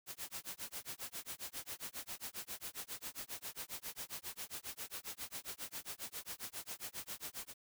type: noise with tremolo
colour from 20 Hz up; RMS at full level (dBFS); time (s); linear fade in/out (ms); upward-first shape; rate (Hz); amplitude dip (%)
white; -43; 0.06-7.54; 50; sine; 7.4; 100
effects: none